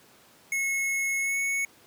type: tone with pitch glide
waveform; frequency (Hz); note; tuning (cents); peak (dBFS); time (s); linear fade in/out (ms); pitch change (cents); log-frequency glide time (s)
square; 2182 to 2211; C#7 to C#7; -28 to -5; -26; 0.52-1.65; 2; +23; 1.19-1.38
effects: pink hiss -56 dBFS RMS until 1.86 s + high-pass 150 Hz 12 dB/octave